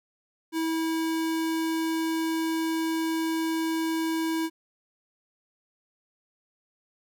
square tone, 324.2 Hz, E4, 29 cents flat, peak -26 dBFS, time 0.52-4.5 s, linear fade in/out 50 ms, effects none

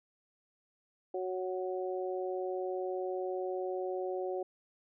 harmonic tone, 185 Hz, F#3, in tune, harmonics 2 / 3 / 4, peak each -35 / -39 / -41 dBFS, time 1.14-4.43 s, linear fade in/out 5 ms, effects none

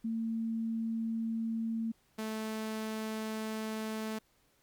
sine / sawtooth tone pair in turn, 226 / 218.6 Hz, A3 / A3, +47 / -11 cents, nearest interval minor second, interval 58 cents, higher first, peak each -31 / -31 dBFS, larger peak neither, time 0.04-1.92 / 2.18-4.19 s, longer second, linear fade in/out 10 ms, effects pink hiss -70 dBFS RMS until 4.62 s + MP3 96 kbps

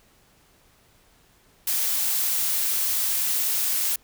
blue noise, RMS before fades -24 dBFS, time 1.67-3.96 s, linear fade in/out 5 ms, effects pink hiss -59 dBFS RMS until 4.03 s

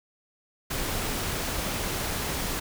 pink noise, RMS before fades -30 dBFS, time 0.7-2.6 s, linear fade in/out 10 ms, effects none

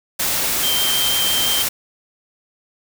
sine tone in noise, 3147 Hz, G7, 6 cents sharp, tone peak -19 dBFS, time 0.63-1.63 s, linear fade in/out 10 ms, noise white, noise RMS -20 dBFS, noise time 0.19-1.69 s, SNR -2 dB, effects none

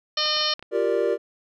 harmonic tone, 608 Hz, D#5, 40 cents flat, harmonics 1 / 2 / 3 / 4 / 5 / 6 / 7 / 8 / 9, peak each -32 / -30 / -34 / -36 / -27 / -31 / -26 / -32 / -29 dBFS, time 0.17-0.54 s, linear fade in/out 5 ms
clicks, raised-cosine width 0.3 ms, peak -24 dBFS, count 5, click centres 0.258 / 0.367 / 0.412 / 0.594 / 0.626 s
triangle chord, G minor seventh, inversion third, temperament equal, 349.2 / 392 / 466.2 / 587.3 Hz, F4 / G4 / Bb4 / D5, 0 / 0 / 0 / 0 cents, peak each -26 / -23 / -22 / -24 dBFS, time 0.71-1.18 s, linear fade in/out 50 ms
effects none

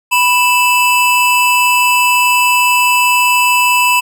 square tone pair together, 987.8 / 2637 Hz, B5 / E7, 0 / 0 cents, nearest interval octave + perfect fourth, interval 1700 cents, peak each -12 dBFS, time 0.11-4.01 s, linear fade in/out 20 ms, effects none

